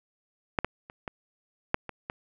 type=clicks; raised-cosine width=0.5 ms; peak=-9 / -12 / -28 / -19 / -7 / -21 / -18 dBFS; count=7; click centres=0.588 / 0.646 / 0.899 / 1.078 / 1.744 / 1.893 / 2.099 s; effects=none